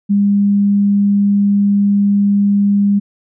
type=tone; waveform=sine; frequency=201.8 Hz; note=G#3; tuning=49 cents flat; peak=-9 dBFS; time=0.09-3 s; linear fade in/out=20 ms; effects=none